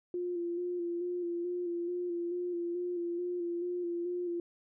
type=tone with vibrato; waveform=sine; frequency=349.5 Hz; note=F4; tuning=1 cent sharp; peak=-32 dBFS; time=0.14-4.4 s; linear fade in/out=2 ms; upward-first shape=square; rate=2.3 Hz; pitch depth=26 cents each way; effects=none